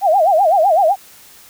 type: tone with vibrato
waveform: sine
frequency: 710 Hz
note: F5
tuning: 28 cents sharp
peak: -9 dBFS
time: 0.01-0.96 s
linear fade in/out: 50 ms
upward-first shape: sine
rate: 7.9 Hz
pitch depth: 240 cents each way
effects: white hiss -43 dBFS RMS until 1.49 s